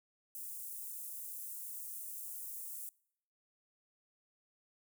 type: high-pass noise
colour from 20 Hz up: white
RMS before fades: -45 dBFS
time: 0.35-2.89 s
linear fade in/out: 0 ms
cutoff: 8500 Hz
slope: 24 dB/octave
effects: noise-tail reverb RT60 0.7 s tail -25 dB re dry